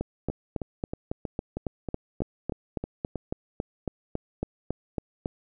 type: two click trains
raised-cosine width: 2 ms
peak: -15 / -18 dBFS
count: 20 / 10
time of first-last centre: 0.01-5.259 / 0.3-3.157 s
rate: 3.62 / 3.15 Hz
effects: none